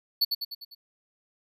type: tone with echo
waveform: square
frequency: 4448 Hz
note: C#8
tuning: 5 cents sharp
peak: -20 dBFS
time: 0.21-0.25 s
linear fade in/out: 10 ms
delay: 100 ms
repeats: 5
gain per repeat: -5 dB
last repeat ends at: 0.75 s
effects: none